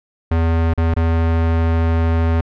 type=tone with dropouts; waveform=square; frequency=82.41 Hz; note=E2; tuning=in tune; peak=-14 dBFS; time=0.31-2.41 s; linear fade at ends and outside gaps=5 ms; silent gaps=0.737-0.776 / 0.941-0.964 s; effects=low-pass 2000 Hz 12 dB/octave